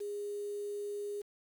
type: tone with quantisation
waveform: sine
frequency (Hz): 410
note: G#4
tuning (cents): -22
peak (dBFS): -36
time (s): 0-1.22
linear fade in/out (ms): 10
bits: 9
effects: none